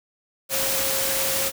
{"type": "tone in noise", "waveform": "sine", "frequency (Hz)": 538, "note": "C5", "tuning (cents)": 48, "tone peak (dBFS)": -30, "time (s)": [0.49, 1.52], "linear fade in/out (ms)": 50, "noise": "white", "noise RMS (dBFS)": -24, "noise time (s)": [0.49, 1.52], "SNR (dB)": -9, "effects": []}